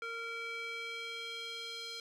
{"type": "tone with band-pass filter sweep", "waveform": "square", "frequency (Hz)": 461.1, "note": "A#4", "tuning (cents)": -19, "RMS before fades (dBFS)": -42, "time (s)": [0.02, 2], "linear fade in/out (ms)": 2, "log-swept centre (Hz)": [1800, 4100], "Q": 2.4, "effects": []}